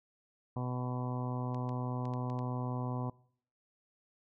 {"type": "harmonic tone", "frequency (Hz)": 125, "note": "B2", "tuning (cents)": 21, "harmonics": [1, 2, 3, 4, 5, 6, 7, 8, 9], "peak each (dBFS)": [-35, -40, -48, -47, -48, -47, -50, -46, -53], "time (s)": [0.56, 3.1], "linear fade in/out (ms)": 5}
{"type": "clicks", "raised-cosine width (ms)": 0.2, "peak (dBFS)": -36, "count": 6, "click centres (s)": [1.546, 1.692, 2.054, 2.137, 2.3, 2.39]}
{"effects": ["noise-tail reverb RT60 0.6 s tail -23 dB re dry"]}